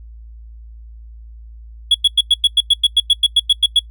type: tone bursts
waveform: triangle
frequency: 3360 Hz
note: G#7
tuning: 19 cents sharp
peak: -6 dBFS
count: 15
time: 1.91-3.793 s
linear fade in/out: 5 ms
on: 35 ms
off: 97 ms
effects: noise-tail reverb RT60 0.1 s tail -22 dB re dry + added 56 Hz sine -34 dBFS peak until 3.9 s